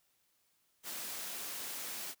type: high-pass noise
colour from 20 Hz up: white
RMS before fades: -42 dBFS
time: 0.83-2.15 s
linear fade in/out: 50 ms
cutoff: 180 Hz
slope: 12 dB/octave
effects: white hiss -75 dBFS RMS until 2.2 s